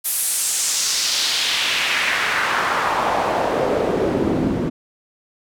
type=noise with band-pass filter sweep; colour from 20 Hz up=pink; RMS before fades=-20 dBFS; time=0.04-4.7 s; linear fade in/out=20 ms; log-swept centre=12000 to 220 Hz; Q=1.8; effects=none